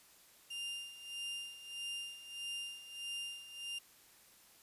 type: tone with tremolo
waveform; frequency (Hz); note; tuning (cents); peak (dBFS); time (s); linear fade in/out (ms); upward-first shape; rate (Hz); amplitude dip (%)
40% pulse; 2800; F7; +4; -38; 0.5-3.79; 10; sine; 1.6; 75
effects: white hiss -63 dBFS RMS until 4.62 s + resampled to 32000 Hz